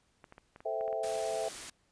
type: clicks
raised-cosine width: 0.5 ms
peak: -35 dBFS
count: 10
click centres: 0.242 / 0.324 / 0.381 / 0.561 / 0.605 / 0.81 / 0.879 / 0.928 / 1.046 / 1.155 s
type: chord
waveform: sine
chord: A minor seventh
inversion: none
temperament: equal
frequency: 440 / 523.3 / 659.3 / 784 Hz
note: A4 / C5 / E5 / G5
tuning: 0 / 0 / 0 / 0 cents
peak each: -38 / -39 / -34 / -40 dBFS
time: 0.65-1.49 s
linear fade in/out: 10 ms
type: noise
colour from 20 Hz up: white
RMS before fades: -43 dBFS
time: 1.03-1.7 s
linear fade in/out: 5 ms
effects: pink hiss -72 dBFS RMS until 1.91 s + resampled to 22050 Hz